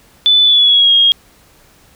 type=tone with pitch glide; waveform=sine; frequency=3494 to 3260 Hz; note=A7 to G#7; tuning=-13 to -33 cents; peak=-6 dBFS; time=0.26-1.12 s; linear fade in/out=0 ms; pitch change=-120 cents; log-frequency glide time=0.44-0.93 s; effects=pink hiss -48 dBFS RMS until 1.95 s